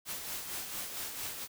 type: noise with tremolo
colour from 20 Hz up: white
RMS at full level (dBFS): -38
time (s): 0.05-1.48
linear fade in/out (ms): 50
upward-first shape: sine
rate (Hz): 4.4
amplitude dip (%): 45
effects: none